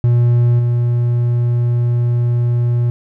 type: tone with level steps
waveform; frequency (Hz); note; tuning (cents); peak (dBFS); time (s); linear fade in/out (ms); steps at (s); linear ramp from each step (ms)
triangle; 120.1; B2; -48; -7 / -10; 0.04-2.9; 0; 0.59; 5
effects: none